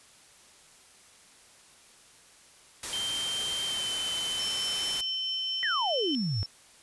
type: noise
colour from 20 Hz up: white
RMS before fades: -35 dBFS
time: 2.83-5.01 s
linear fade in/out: 2 ms
type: tone with pitch glide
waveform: sine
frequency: 3135 to 3062 Hz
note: G7 to G7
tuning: -1 to -41 cents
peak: -30 dBFS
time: 2.93-6.15 s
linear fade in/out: 0 ms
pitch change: -40 cents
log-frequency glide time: 3.66-3.85 s
type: tone with tremolo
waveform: sine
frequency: 5400 Hz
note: E8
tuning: 41 cents sharp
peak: -34 dBFS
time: 4.39-6.46 s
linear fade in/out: 2 ms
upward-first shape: sine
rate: 4.6 Hz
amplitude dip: 35%
type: exponential sweep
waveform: sine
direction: down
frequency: 1975.5 to 89.3 Hz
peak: -27 dBFS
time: 5.63-6.43 s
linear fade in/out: 0 ms
effects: white hiss -56 dBFS RMS until 6.82 s + resampled to 24000 Hz